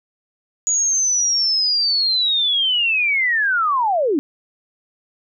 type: linear sweep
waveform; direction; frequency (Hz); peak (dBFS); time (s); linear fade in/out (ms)
sine; down; 6830 to 261.6; -15; 0.67-4.19; 0
effects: none